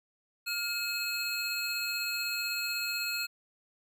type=tone cluster; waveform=square; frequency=1411 / 2569 / 4249 Hz; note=F6 / E7 / C8; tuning=+17 / -45 / +26 cents; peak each=-39 / -35 / -36 dBFS; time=0.46-3.27 s; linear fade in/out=20 ms; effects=none